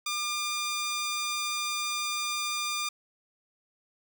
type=tone; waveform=10% pulse; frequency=1201 Hz; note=D6; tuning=38 cents sharp; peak=-21 dBFS; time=0.06-2.89 s; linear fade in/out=5 ms; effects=none